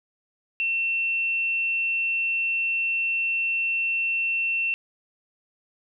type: tone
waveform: sine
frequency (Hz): 2700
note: E7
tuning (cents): +41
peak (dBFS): -22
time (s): 0.6-4.74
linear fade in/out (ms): 0
effects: none